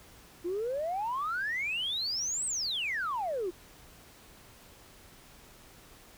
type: exponential two-way sweep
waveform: sine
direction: up then down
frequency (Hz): 334.9 to 8372 to 334.9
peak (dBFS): -29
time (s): 0.44-3.51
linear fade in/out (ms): 20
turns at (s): 2.46
effects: tanh soft clip ceiling -26 dBFS + pink hiss -55 dBFS RMS until 6.17 s

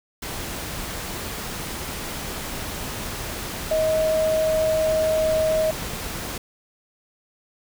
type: tone in noise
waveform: sine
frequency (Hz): 631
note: D#5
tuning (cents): +24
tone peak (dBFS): -18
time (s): 3.71-5.71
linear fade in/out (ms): 5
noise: pink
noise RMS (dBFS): -31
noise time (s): 0.22-6.38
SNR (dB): +10
effects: none

